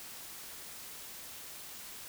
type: silence
effects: white hiss -47 dBFS RMS until 2.08 s